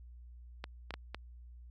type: clicks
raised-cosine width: 0.3 ms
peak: -23 dBFS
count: 4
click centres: 0.641 / 0.907 / 0.94 / 1.146 s
effects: added 60 Hz sine -49 dBFS peak until 1.7 s + MP3 64 kbps